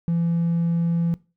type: tone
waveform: triangle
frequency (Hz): 168.8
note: E3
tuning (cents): +41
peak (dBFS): -16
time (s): 0.08-1.14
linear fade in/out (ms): 0
effects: noise-tail reverb RT60 0.3 s tail -22 dB re dry + tanh soft clip ceiling -14 dBFS